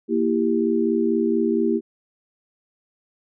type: chord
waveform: sine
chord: E diminished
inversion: second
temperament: equal with one note detuned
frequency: 233.1 / 329.6 / 394 Hz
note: Bb3 / E4 / G4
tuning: 0 / 0 / +9 cents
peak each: -22 dBFS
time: 0.08-1.81 s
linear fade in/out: 50 ms
effects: none